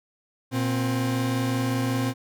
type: tone pair together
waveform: 40% pulse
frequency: 118.9 / 263.2 Hz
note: A#2 / C4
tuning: +35 / +10 cents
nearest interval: octave + major second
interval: 1375 cents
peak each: -25 dBFS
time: 0.51-2.14 s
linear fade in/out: 50 ms
effects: none